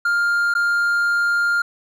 triangle tone with dropouts, 1403 Hz, F6, 8 cents sharp, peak -14 dBFS, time 0.05-1.62 s, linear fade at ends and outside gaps 5 ms, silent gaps 0.54-0.55 s, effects none

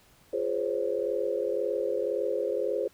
sine chord, Db major seventh, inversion first, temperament equal with one note detuned, 349.2 / 415.3 / 512.5 / 554.4 Hz, F4 / Ab4 / C5 / Db5, 0 / 0 / -36 / 0 cents, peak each -35 / -31 / -30 / -33 dBFS, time 0.33-2.88 s, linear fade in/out 5 ms, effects pink hiss -60 dBFS RMS until 2.93 s

